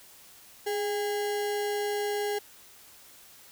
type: tone with sample-and-hold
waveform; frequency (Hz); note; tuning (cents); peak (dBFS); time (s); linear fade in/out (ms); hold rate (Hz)
sine; 415.3; G#4; 0; -27; 0.66-2.39; 10; 1225
effects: white hiss -53 dBFS RMS until 3.51 s